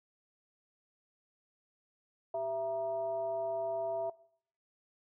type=tone with frequency modulation; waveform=sine; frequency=666 Hz; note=E5; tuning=18 cents sharp; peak=-32 dBFS; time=2.34-4.1 s; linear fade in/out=5 ms; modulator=275 Hz; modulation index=0.54; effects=noise-tail reverb RT60 0.6 s tail -20 dB re dry